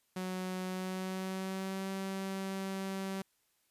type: tone with pitch glide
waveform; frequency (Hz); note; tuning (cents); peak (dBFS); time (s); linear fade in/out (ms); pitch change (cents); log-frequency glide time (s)
sawtooth; 185 to 192.63; F#3 to G3; 0 to -30; -32; 0.16-3.22; 5; +70; 0.67-1.89
effects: white hiss -75 dBFS RMS until 3.7 s + resampled to 32000 Hz